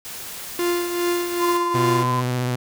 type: noise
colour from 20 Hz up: white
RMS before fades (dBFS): -34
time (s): 0.05-1.57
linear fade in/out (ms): 0
type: tone with tremolo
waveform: 45% pulse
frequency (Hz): 349.2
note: F4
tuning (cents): 0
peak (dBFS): -18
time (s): 0.59-2.03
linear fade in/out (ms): 2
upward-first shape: triangle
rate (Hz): 2.5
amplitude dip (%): 60
type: tone with pitch glide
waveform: sine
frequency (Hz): 1031 to 1019.2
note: C6 to C6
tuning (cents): -26 to -46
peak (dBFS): -21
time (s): 1.39-2.22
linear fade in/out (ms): 20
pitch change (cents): -20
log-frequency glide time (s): 1.59-1.92
type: tone with vibrato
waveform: sawtooth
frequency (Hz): 124.7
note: B2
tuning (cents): +17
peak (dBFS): -17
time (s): 1.74-2.56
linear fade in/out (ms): 10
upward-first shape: sine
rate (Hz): 15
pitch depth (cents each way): 27
effects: none